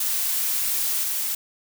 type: noise with level steps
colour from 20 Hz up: blue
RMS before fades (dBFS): -24 / -26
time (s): 0-1.35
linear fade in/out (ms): 5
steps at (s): 1.03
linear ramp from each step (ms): 10
effects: none